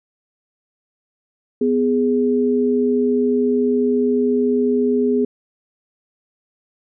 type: tone pair together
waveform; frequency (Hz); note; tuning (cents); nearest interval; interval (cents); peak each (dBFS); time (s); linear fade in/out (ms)
sine; 249.4 / 415.3; B3 / G#4; +17 / 0; major sixth; 883; -17; 1.61-5.25; 5
effects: none